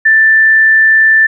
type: tone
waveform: sine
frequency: 1769 Hz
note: A6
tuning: 9 cents sharp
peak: -4 dBFS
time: 0.05-1.27 s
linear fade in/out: 10 ms
effects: none